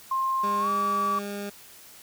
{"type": "tone with pitch glide", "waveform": "sine", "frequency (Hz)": [1059, 1148.2], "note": ["C6", "D6"], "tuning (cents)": [21, -39], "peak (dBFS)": -23, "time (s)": [0.11, 1.19], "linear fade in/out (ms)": 5, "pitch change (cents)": 140, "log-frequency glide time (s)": [0.59, 0.69]}
{"type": "tone", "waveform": "20% pulse", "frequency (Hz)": 202.7, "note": "G#3", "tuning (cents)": -42, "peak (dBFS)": -27, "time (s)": [0.43, 1.5], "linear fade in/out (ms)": 10}
{"effects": ["white hiss -49 dBFS RMS until 2.02 s"]}